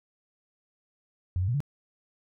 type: tone with pitch steps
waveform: sine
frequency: 90.2 / 94.1 / 120.7 / 143.6 Hz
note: F#2 / F#2 / B2 / D3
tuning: -44 / +30 / -39 / -39 cents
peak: -24 dBFS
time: 1.36-1.604 s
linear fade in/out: 0 ms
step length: 61 ms
effects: none